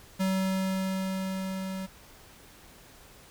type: tone with level ramp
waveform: square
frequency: 189.9 Hz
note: F#3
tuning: 45 cents sharp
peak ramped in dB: -25 to -34 dBFS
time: 0.19-1.87 s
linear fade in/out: 20 ms
effects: pink hiss -53 dBFS RMS until 3.3 s